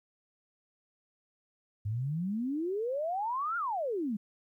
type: exponential two-way sweep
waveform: sine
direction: up then down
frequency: 99.1 to 1436 to 195.5 Hz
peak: -30 dBFS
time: 1.85-4.17 s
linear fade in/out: 10 ms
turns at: 3.57 s
effects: 12-bit